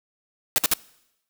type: noise bursts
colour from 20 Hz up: white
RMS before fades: -19 dBFS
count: 3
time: 0.56-0.736 s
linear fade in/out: 0 ms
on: 22 ms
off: 55 ms
effects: noise-tail reverb RT60 0.9 s tail -23 dB re dry